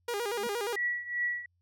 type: tone with vibrato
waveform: sawtooth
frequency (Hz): 440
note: A4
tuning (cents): 0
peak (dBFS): -27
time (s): 0.08-0.76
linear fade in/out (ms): 5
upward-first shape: square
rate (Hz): 8.5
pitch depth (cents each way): 140
type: tone with exponential growth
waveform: triangle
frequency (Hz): 220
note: A3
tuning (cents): 0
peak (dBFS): -34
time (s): 0.32-0.47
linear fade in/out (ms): 2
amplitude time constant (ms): 31
type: tone with tremolo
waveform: sine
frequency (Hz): 1937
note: B6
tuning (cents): -34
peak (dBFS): -26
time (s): 0.76-1.46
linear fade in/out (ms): 5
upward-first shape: triangle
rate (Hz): 2.6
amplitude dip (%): 85
effects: added 88 Hz sine -70 dBFS peak until 1.61 s